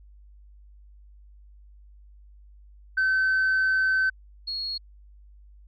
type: tone pair in turn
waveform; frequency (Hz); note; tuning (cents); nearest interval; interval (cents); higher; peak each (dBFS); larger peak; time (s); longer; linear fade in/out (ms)
sine; 1533 / 4313; G6 / C#8; -39 / -48; octave + tritone; 1791; second; -18 / -28; first; 2.97-4.1 / 4.47-4.78; first; 10
effects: tanh soft clip ceiling -18 dBFS + added 50 Hz sine -48 dBFS peak until 5.67 s